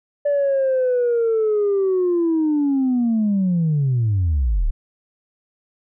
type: linear sweep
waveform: sine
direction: down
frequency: 582 to 30.61 Hz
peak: -14 dBFS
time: 0.25-4.71 s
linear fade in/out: 10 ms
effects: tanh soft clip ceiling -13 dBFS